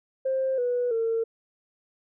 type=tone with pitch steps; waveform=sine; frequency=528 / 489.8 / 454.4 Hz; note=C5 / B4 / A#4; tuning=+16 / -14 / -44 cents; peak=-22 dBFS; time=0.25-1.24 s; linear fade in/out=10 ms; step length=330 ms; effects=tanh soft clip ceiling -18 dBFS